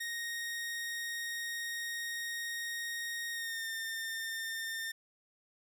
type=tone with pitch glide; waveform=sawtooth; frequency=1864.7 to 1808.5 Hz; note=A#6 to A6; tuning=0 to +47 cents; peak=-33 dBFS; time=0-4.92 s; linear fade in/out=10 ms; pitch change=-53 cents; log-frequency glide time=3.32-3.69 s; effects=none